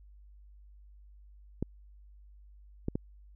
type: clicks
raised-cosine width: 3 ms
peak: -18 dBFS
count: 3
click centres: 1.626 / 2.884 / 2.955 s
effects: added 50 Hz sine -52 dBFS peak until 3.35 s